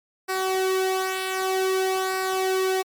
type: tone with flanger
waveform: sawtooth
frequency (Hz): 377.7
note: F#4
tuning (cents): +36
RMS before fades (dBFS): -24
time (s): 0.28-2.83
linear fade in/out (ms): 20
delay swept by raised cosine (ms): 0.3 to 2.5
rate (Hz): 0.53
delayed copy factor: -0.6
effects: MP3 96 kbps